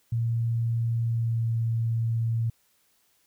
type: tone with pitch glide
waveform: sine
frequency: 115.9 to 114.57 Hz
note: A#2 to A#2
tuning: -10 to -30 cents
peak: -23 dBFS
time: 0.12-2.5 s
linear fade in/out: 5 ms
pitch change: -20 cents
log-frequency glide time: 1.03-1.46 s
effects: white hiss -67 dBFS RMS until 3.26 s